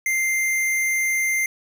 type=tone; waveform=square; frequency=2093 Hz; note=C7; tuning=in tune; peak=-20 dBFS; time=0.06-1.46 s; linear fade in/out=2 ms; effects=none